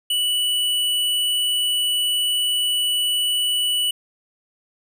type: tone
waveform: square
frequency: 2957 Hz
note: F#7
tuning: 2 cents flat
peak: -19 dBFS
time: 0.1-3.91 s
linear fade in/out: 5 ms
effects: none